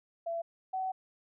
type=tone pair in turn; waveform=sine; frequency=672 / 754.8 Hz; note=E5 / F#5; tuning=+33 / +34 cents; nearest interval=major second; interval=201 cents; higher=second; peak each=-32 / -31 dBFS; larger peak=second; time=0.26-0.42 / 0.73-0.92 s; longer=second; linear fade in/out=10 ms; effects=none